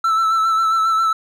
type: tone with vibrato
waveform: triangle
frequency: 1324 Hz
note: E6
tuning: 7 cents sharp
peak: -12 dBFS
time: 0.04-1.13 s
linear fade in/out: 5 ms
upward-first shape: sine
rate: 7.4 Hz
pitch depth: 29 cents each way
effects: none